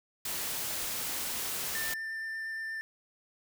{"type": "noise", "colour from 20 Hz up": "white", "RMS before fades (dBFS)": -35, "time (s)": [0.25, 1.94], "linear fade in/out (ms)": 5}
{"type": "tone with vibrato", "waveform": "triangle", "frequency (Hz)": 1787, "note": "A6", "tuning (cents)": 26, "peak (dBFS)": -33, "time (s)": [1.75, 2.81], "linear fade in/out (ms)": 0, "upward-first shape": "sine", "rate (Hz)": 8.5, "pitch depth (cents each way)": 8}
{"effects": []}